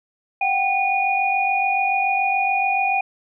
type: tone cluster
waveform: sine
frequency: 732 / 779 / 2451 Hz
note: F#5 / G5 / D#7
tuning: -19 / -11 / -27 cents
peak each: -26 / -20 / -21 dBFS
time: 0.41-3.01 s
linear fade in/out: 5 ms
effects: none